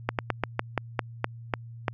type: slowing click train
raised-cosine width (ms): 0.5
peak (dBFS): -9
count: 10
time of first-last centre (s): 0.09-1.882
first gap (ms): 98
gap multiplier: 1.17
effects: added 116 Hz sine -40 dBFS peak until 1.93 s